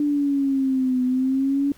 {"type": "exponential two-way sweep", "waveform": "sine", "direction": "down then up", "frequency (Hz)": [295, 251.4, 284.4], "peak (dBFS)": -18, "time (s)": [0, 1.72], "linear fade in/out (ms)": 2, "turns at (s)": 1.03, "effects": ["pink hiss -53 dBFS RMS until 1.77 s"]}